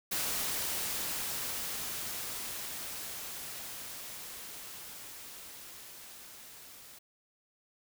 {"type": "noise with level ramp", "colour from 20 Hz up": "white", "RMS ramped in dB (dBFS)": [-33, -52], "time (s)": [0.11, 6.99], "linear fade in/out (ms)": 10, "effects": []}